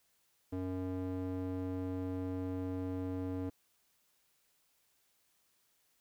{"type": "tone with band-pass filter", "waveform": "square", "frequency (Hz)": 92.5, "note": "F#2", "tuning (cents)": 0, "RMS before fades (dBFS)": -38, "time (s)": [0.52, 3.5], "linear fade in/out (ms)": 10, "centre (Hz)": 320, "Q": 1.4, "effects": ["white hiss -74 dBFS RMS until 6 s"]}